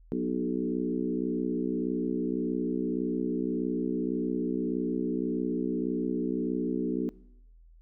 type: harmonic tone with a mistuned harmonic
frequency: 61.74 Hz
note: B1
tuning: in tune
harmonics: 3 / 4 / 5 / 6 / 7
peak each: -35 / -31 / -33 / -36 / -37 dBFS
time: 0.12-7.09 s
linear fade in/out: 0 ms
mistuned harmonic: 6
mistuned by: +21 cents
effects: noise-tail reverb RT60 0.9 s tail -22 dB re dry + added 41 Hz sine -52 dBFS peak until 7.81 s